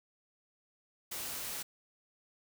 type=noise; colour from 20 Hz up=white; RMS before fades=-40 dBFS; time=1.11-1.63 s; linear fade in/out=10 ms; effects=none